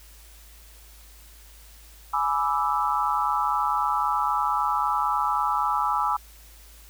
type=chord; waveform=sine; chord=E dominant seventh; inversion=first; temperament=equal with one note detuned; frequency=838.8 / 987.8 / 1174.7 / 1318.5 Hz; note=G#5 / B5 / D6 / E6; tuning=+17 / 0 / 0 / 0 cents; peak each=-27 dBFS; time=2.13-6.17 s; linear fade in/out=10 ms; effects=added 53 Hz sine -48 dBFS peak until 6.89 s + white hiss -52 dBFS RMS until 6.89 s